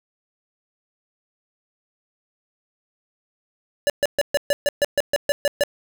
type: tone bursts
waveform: square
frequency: 576 Hz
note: D5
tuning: 34 cents flat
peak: -16 dBFS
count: 12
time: 3.87-5.636 s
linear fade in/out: 0 ms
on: 28 ms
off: 130 ms
effects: none